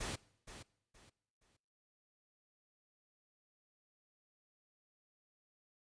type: noise with echo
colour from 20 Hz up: pink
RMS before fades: -41 dBFS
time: 0-0.16 s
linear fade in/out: 10 ms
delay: 470 ms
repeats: 3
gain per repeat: -11 dB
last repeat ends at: 1.57 s
effects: noise-tail reverb RT60 0.8 s tail -22 dB re dry + resampled to 22050 Hz